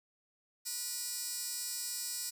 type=tone with high-pass filter; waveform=15% pulse; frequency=484.9 Hz; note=B4; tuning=32 cents flat; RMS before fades=-39 dBFS; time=0.65-2.31 s; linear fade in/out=20 ms; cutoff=6500 Hz; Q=1.5; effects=none